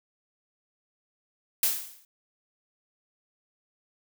blue noise with exponential decay, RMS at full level -21 dBFS, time 1.63-2.05 s, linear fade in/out 2 ms, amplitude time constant 90 ms, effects none

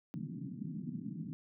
pink band-pass noise, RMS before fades -42 dBFS, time 0.14-1.33 s, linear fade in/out 0 ms, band 140 to 270 Hz, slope 48 dB/octave, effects none

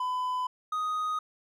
triangle tone pair in turn, 1005 / 1247.6 Hz, B5 / D#6, +30 / +4 cents, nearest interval major third, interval 374 cents, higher second, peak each -26 dBFS, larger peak neither, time 0-0.47 / 0.72-1.19 s, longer neither, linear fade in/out 5 ms, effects none

